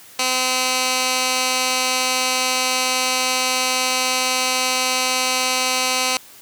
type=tone with band-pass filter; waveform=15% pulse; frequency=256.3 Hz; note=C4; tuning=36 cents flat; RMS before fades=-20 dBFS; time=0.19-6.17 s; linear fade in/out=2 ms; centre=5300 Hz; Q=0.66; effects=white hiss -44 dBFS RMS until 6.41 s + high-pass 80 Hz 12 dB/octave